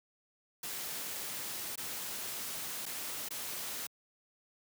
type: noise with dropouts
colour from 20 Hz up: white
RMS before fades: -40 dBFS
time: 0.63-3.87 s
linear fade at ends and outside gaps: 5 ms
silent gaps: 1.757-1.776 / 2.856-2.862 / 3.288-3.306 s
effects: high-pass 100 Hz 12 dB/octave